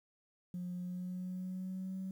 sine tone with pitch glide, 178.7 to 189.22 Hz, F3 to F#3, +40 to +39 cents, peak -37 dBFS, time 0.54-2.11 s, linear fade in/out 2 ms, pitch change +99 cents, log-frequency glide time 0.74-1.98 s, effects tanh soft clip ceiling -34 dBFS + 11-bit

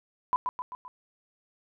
sine tone with echo, 1000 Hz, B5, 21 cents sharp, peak -21 dBFS, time 0.33-0.36 s, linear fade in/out 0 ms, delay 130 ms, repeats 4, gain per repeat -5 dB, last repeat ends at 0.88 s, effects none

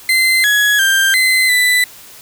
35% pulse tone with pitch steps, 2067 / 1678 / 1582 / 2048 / 1991 Hz, C7 / G#6 / G6 / C7 / B6, -22 / +17 / +15 / -38 / +14 cents, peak -8 dBFS, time 0.09-1.84 s, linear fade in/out 2 ms, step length 350 ms, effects white hiss -38 dBFS RMS until 2.21 s

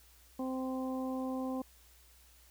harmonic tone, 260 Hz, C4, 11 cents flat, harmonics 1 / 2 / 3 / 4, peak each -35 / -41 / -45 / -47 dBFS, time 0.39-1.62 s, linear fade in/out 5 ms, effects added 60 Hz sine -62 dBFS peak until 2.5 s + white hiss -63 dBFS RMS until 2.5 s

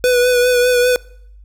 square tone with vibrato, 493.9 Hz, B4, in tune, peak -11 dBFS, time 0.04-0.96 s, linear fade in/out 0 ms, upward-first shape triangle, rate 5 Hz, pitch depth 32 cents each way, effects noise-tail reverb RT60 0.7 s tail -24 dB re dry + added 50 Hz sine -38 dBFS peak until 1.44 s

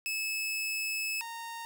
sawtooth tone pair in turn, 2600 / 923.8 Hz, E7 / A#5, -24 / -16 cents, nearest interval octave + tritone, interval 1792 cents, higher first, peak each -28 / -35 dBFS, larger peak first, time 0.06-1.21 / 1.21-1.65 s, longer first, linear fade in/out 0 ms, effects none

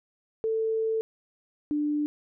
sine tone pair in turn, 444.3 / 296.5 Hz, A4 / D4, +17 / +17 cents, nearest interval perfect fifth, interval 700 cents, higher first, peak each -24 dBFS, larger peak neither, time 0.44-1.01 / 1.71-2.06 s, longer first, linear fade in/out 0 ms, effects none

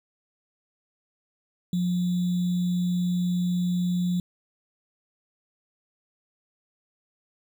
sine tone with sample-and-hold, 178.2 Hz, F3, 35 cents sharp, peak -22 dBFS, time 1.73-4.2 s, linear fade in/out 2 ms, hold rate 3675 Hz, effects none

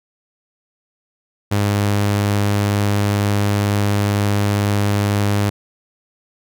sawtooth tone, 102.1 Hz, G#2, 29 cents flat, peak -11 dBFS, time 1.51-5.5 s, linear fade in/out 10 ms, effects none

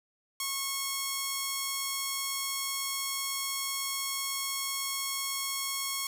5% pulse tone, 1094 Hz, C#6, 23 cents flat, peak -19 dBFS, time 0.4-6.07 s, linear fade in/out 2 ms, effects none

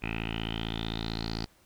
10% pulse tone with low-pass filter sweep, 55.6 Hz, A1, 19 cents sharp, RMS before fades -34 dBFS, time 0.02-1.46 s, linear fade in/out 10 ms, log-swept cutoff 2500 to 4700 Hz, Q 8.1, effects pink hiss -63 dBFS RMS until 1.65 s

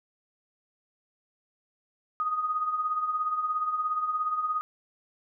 sine tone with tremolo, 1244.5 Hz, D#6, in tune, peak -23 dBFS, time 2.2-4.61 s, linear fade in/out 0 ms, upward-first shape triangle, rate 17 Hz, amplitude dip 65%, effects none

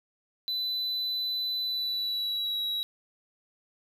triangle tone with pitch glide, 4000 to 3875 Hz, B7 to B7, +21 to -34 cents, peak -27 dBFS, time 0.48-2.83 s, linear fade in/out 0 ms, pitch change -55 cents, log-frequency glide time 1.63-2.61 s, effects none

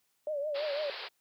sine tone with vibrato, 587.3 Hz, D5, in tune, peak -31 dBFS, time 0.27-0.9 s, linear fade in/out 2 ms, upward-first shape triangle, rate 6 Hz, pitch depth 110 cents each way
white band-pass noise, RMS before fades -42 dBFS, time 0.54-1.09 s, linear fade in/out 20 ms, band 370 to 4800 Hz, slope 96 dB/octave
effects white hiss -75 dBFS RMS until 1.2 s + high-pass 60 Hz 12 dB/octave

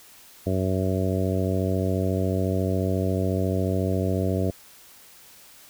harmonic tone, 94.1 Hz, F#2, 30 cents sharp, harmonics 1 / 2 / 3 / 4 / 5 / 6 / 7, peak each -25 / -28 / -30 / -31 / -32 / -33 / -33 dBFS, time 0.46-4.51 s, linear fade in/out 10 ms, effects white hiss -50 dBFS RMS until 5.69 s

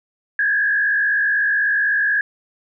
sine tone with frequency modulation, 1661.2 Hz, G#6, in tune, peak -15 dBFS, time 0.39-2.21 s, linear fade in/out 2 ms, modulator 56.1 Hz, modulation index 1.1, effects none

